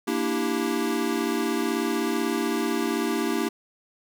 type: chord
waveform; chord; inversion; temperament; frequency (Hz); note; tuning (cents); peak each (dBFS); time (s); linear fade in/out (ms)
square; E half-diminished seventh; second; equal; 233.1 / 293.7 / 329.6 / 392; Bb3 / D4 / E4 / G4; 0 / 0 / 0 / 0; -30; 0.07-3.49; 10
effects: none